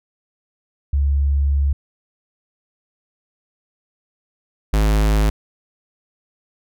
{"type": "tone pair in turn", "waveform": ["sine", "square"], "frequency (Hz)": [70.3, 52.67], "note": ["C#2", "G#1"], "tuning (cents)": [25, 25], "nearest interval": "perfect fourth", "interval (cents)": 500, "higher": "first", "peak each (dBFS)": -14, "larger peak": "neither", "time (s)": [[0.93, 1.73], [4.73, 5.3]], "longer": "first", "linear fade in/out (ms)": 5, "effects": []}